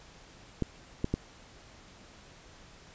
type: clicks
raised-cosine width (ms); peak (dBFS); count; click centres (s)
3; -15; 3; 0.623 / 1.044 / 1.14
effects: pink hiss -54 dBFS RMS until 2.94 s + resampled to 16000 Hz